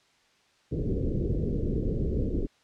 pink low-pass noise, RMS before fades -28 dBFS, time 0.71-2.47 s, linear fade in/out 20 ms, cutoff 480 Hz, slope 48 dB/octave, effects white hiss -64 dBFS RMS until 2.63 s + low-pass 5000 Hz 12 dB/octave

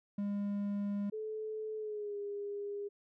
triangle tone, 202.7 Hz, G#3, 42 cents flat, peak -31 dBFS, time 0.18-1.1 s, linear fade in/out 5 ms
sine tone with pitch glide, 433.5 to 406.8 Hz, A4 to G#4, -26 to -36 cents, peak -37 dBFS, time 1.12-2.89 s, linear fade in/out 20 ms, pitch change -110 cents, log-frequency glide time 1.77-2.17 s
effects none

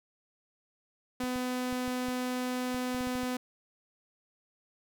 sawtooth tone, 251.3 Hz, B3, 30 cents sharp, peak -27 dBFS, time 1.2-3.37 s, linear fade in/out 5 ms
clicks, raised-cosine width 5 ms, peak -33 dBFS, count 11, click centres 1.237 / 1.359 / 1.727 / 1.879 / 2.085 / 2.746 / 2.947 / 3.008 / 3.072 / 3.154 / 3.233 s
effects none

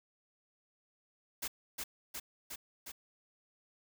white noise with echo, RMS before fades -38 dBFS, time 1.42-1.48 s, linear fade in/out 10 ms, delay 360 ms, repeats 4, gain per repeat -2 dB, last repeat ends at 2.92 s, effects none

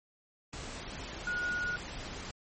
sine tone in noise, 1447 Hz, F#6, 39 cents flat, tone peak -31 dBFS, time 1.27-1.76 s, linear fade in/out 2 ms, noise pink, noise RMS -42 dBFS, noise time 0.53-2.31 s, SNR +8 dB, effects MP3 32 kbps

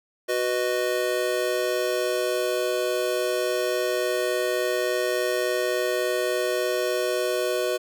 square chord, B major, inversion second, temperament just, 370.4 / 493.9 / 617.4 Hz, F#4 / B4 / D#5, +2 / 0 / -14 cents, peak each -28 dBFS, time 0.28-7.78 s, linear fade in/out 20 ms, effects none

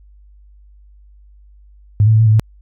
sine tone with pitch steps, 104.2 / 110.5 / 109.4 / 112.3 / 108 / 109.6 Hz, G#2 / A2 / A2 / A2 / A2 / A2, +6 / +8 / -9 / +36 / -32 / -6 cents, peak -7 dBFS, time 2-2.396 s, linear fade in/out 0 ms, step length 66 ms, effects added 50 Hz sine -42 dBFS peak until 2.61 s

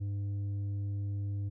sine tone with tanh clipping, 100.4 Hz, G2, 42 cents sharp, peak -33 dBFS, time 0-1.5 s, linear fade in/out 20 ms, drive 5 dB, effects none

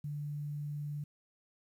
sine tone with quantisation, 146.8 Hz, D3, in tune, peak -36 dBFS, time 0.04-1.04 s, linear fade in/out 5 ms, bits 11, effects none

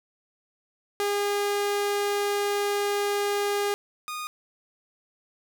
sawtooth tone pair in turn, 407.2 / 1230.8 Hz, G#4 / D#6, -34 / -19 cents, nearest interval octave + perfect fifth, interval 1915 cents, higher second, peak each -20 / -28 dBFS, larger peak first, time 1-3.74 / 4.08-4.27 s, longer first, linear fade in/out 0 ms, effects none

